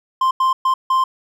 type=tone bursts at uneven times; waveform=triangle; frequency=1046.5 Hz; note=C6; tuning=in tune; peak=-11 dBFS; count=4; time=0.21-0.31 / 0.4-0.53 / 0.65-0.74 / 0.9-1.04 s; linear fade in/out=5 ms; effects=none